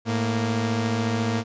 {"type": "tone pair together", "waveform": "sawtooth", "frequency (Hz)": [109.16, 232.5], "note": ["A2", "A#3"], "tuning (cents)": [-13, -4], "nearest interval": "octave + minor second", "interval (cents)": 1309, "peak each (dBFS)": -21, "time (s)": [0.05, 1.44], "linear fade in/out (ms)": 50, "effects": ["resampled to 16000 Hz"]}